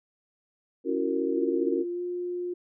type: chord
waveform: sine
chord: F# dominant seventh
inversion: second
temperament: just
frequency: 277.5 / 333 / 370 / 462.5 Hz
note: C#4 / E4 / F#4 / A#4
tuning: +2 / +18 / 0 / -14 cents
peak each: -30 dBFS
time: 0.84-1.85 s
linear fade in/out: 50 ms
type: tone with pitch glide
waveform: sine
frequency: 349.2 to 354.9 Hz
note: F4 to F4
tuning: 0 to +28 cents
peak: -29 dBFS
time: 1.36-2.54 s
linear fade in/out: 10 ms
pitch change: +28 cents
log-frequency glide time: 1.92-2.02 s
effects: none